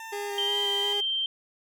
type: tone with pitch glide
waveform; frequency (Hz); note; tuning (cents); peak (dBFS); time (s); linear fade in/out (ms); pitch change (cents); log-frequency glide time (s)
20% pulse; 897 to 978.2; A5 to B5; +33 to -17; -33; 0-0.93; 2; +150; 0.24-0.6
type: tone with vibrato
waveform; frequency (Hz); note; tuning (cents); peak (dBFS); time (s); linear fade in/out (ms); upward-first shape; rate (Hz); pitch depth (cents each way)
30% pulse; 406.5; G#4; -37; -29; 0.12-1.01; 10; square; 2.8; 11
type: tone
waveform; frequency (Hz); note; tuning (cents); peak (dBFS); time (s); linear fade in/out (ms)
sine; 3141; G7; +3; -25; 0.38-1.26; 2
effects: none